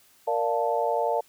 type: chord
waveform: sine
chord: Bb major seventh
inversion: none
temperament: equal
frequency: 466.2 / 587.3 / 698.5 / 880 Hz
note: Bb4 / D5 / F5 / A5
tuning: 0 / 0 / 0 / 0 cents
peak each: -28 dBFS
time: 0.27-1.21 s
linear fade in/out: 10 ms
effects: white hiss -59 dBFS RMS until 1.28 s